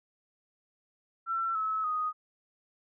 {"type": "tone with pitch steps", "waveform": "sine", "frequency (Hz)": [1346, 1294.9, 1245.7], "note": ["E6", "E6", "D#6"], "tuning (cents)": [36, -31, 2], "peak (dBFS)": -28, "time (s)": [1.26, 2.13], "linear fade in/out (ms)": 50, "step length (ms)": 290, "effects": []}